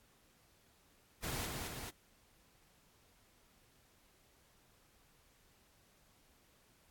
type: noise with echo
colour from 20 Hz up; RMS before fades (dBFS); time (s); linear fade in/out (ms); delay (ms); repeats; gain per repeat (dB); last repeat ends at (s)
pink; -40; 1.22-1.47; 20; 220; 2; -3; 1.91
effects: pink hiss -69 dBFS RMS until 6.9 s + AAC 64 kbps